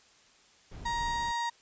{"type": "noise", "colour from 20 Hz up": "brown", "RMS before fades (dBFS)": -42, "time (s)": [0.71, 1.32], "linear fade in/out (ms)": 10}
{"type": "tone with vibrato", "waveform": "35% pulse", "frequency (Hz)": 940, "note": "A#5", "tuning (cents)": 14, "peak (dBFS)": -28, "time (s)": [0.85, 1.5], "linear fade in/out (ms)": 10, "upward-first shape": "triangle", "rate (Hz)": 20, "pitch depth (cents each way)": 8}
{"effects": ["white hiss -61 dBFS RMS until 1.61 s", "resampled to 16000 Hz"]}